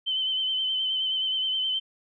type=tone with vibrato; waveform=sine; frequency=3071 Hz; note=G7; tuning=36 cents flat; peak=-24 dBFS; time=0.06-1.8 s; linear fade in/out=20 ms; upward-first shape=sine; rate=9.5 Hz; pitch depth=32 cents each way; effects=none